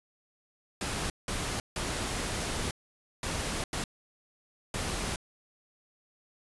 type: noise bursts at uneven times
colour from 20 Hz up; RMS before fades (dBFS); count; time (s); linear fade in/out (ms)
pink; -33; 6; 0.81-1.1 / 1.28-1.6 / 1.76-2.71 / 3.23-3.64 / 3.73-3.84 / 4.74-5.16; 2
effects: resampled to 24000 Hz